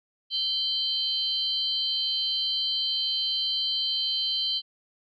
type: tone cluster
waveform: sine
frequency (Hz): 3114 / 4087 / 4578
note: G7 / C8 / D8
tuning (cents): -12 / -41 / -45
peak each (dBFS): -27 / -29 / -34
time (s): 0.3-4.62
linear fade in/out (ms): 50
effects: none